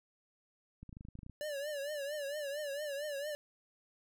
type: clicks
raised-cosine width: 5 ms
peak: -36 dBFS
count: 12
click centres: 0.83 / 0.893 / 0.928 / 0.969 / 1.009 / 1.051 / 1.086 / 1.154 / 1.19 / 1.232 / 1.264 / 1.297 s
type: tone with vibrato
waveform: square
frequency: 579 Hz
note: D5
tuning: 25 cents flat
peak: -38 dBFS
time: 1.41-3.35 s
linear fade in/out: 0 ms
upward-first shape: triangle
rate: 4.4 Hz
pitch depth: 110 cents each way
effects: none